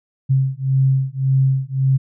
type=beating tone pair; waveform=sine; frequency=132.8 / 134.6 Hz; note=C3 / C3; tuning=+26 / +49 cents; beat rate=1.8 Hz; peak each=-17 / -17 dBFS; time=0.29-1.98 s; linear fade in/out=20 ms; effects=none